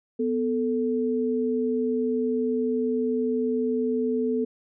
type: tone pair together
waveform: sine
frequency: 248.4 / 440 Hz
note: B3 / A4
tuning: +10 / 0 cents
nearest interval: minor seventh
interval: 990 cents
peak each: -25 dBFS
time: 0.19-4.45 s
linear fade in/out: 10 ms
effects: none